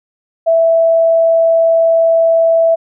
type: tone with vibrato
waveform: sine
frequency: 659.3 Hz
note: E5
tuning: in tune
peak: -7 dBFS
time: 0.46-2.76 s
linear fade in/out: 20 ms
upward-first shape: sine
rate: 20 Hz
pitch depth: 8 cents each way
effects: none